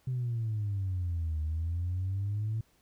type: exponential two-way sweep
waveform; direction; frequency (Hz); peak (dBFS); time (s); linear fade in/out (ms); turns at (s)
sine; down then up; 130 to 76.5 to 112.5; -28; 0.07-2.61; 5; 1.41
effects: tanh soft clip ceiling -26 dBFS + pink hiss -68 dBFS RMS until 2.81 s